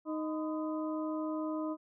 harmonic tone with a mistuned harmonic, 311.1 Hz, D#4, in tune, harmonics 1 / 2 / 3 / 4, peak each -34 / -40 / -44 / -46 dBFS, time 0.05-1.77 s, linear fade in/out 50 ms, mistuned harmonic 3, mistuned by +140 cents, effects none

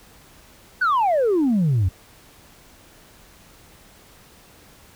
sine exponential sweep, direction down, 1549 to 85.3 Hz, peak -14 dBFS, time 0.81-1.89 s, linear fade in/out 10 ms, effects tanh soft clip ceiling -14 dBFS + pink hiss -50 dBFS RMS until 4.95 s

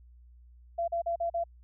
sine tone bursts, 680 Hz, F5, 46 cents flat, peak -27 dBFS, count 5, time 0.78-1.44 s, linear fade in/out 10 ms, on 100 ms, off 40 ms, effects added 60 Hz sine -52 dBFS peak until 1.63 s

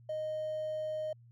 triangle tone with hard clipping, 620 Hz, D#5, 6 cents flat, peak -34 dBFS, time 0.09-1.13 s, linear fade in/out 5 ms, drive 4 dB, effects added 118 Hz sine -55 dBFS peak until 1.31 s

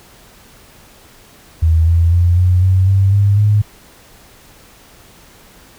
sine tone with pitch steps, 81 / 84 / 87.12 / 90.34 / 93.69 / 97.16 / 100.76 / 104.5 Hz, E2 / E2 / F2 / F#2 / F#2 / G2 / G2 / G#2, -30 / +33 / -4 / -41 / +22 / -15 / +48 / +11 cents, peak -8 dBFS, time 1.62-3.62 s, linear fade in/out 10 ms, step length 250 ms, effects pink hiss -44 dBFS RMS until 5.78 s

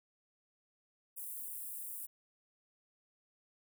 white high-pass noise, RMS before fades -44 dBFS, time 1.16-2.07 s, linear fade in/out 20 ms, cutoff 8700 Hz, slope 48 dB/octave, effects none

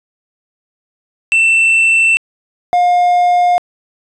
triangle tone pair in turn, 2677 / 711 Hz, E7 / F5, +26 / +31 cents, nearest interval octave + major seventh, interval 2295 cents, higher first, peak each -6 dBFS, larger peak neither, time 1.32-2.17 / 2.73-3.58 s, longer neither, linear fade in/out 0 ms, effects resampled to 24000 Hz + 8-bit

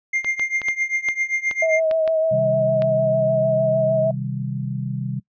triangle tone with tremolo, 2109 Hz, C7, 13 cents sharp, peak -15 dBFS, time 0.13-1.8 s, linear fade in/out 5 ms, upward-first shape triangle, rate 7.6 Hz, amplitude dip 95%
clicks, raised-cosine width 0.3 ms, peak -15 dBFS, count 9, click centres 0.246 / 0.396 / 0.617 / 0.685 / 1.087 / 1.512 / 1.912 / 2.077 / 2.821 s
sine tone with vibrato, 640 Hz, D#5, 49 cents sharp, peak -16 dBFS, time 1.62-4.11 s, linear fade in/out 5 ms, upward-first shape sine, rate 6.6 Hz, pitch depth 27 cents each way
sine chord, C minor, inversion none, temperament just, 130.81 / 156.98 / 196.22 Hz, C3 / Eb3 / G3, 0 / +16 / +2 cents, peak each -25 / -30 / -29 dBFS, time 2.31-5.2 s, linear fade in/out 10 ms
effects noise-tail reverb RT60 0.1 s tail -23 dB re dry + resampled to 16000 Hz

